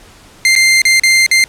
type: tone with dropouts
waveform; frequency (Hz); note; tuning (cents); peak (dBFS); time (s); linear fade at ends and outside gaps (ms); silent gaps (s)
sawtooth; 2093; C7; 0; -3; 0.45-1.44; 1; 0.553-0.561 / 0.818-0.852 / 0.997-1.035 / 1.264-1.313
effects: pink hiss -41 dBFS RMS until 1.48 s + low-pass 10000 Hz 12 dB/octave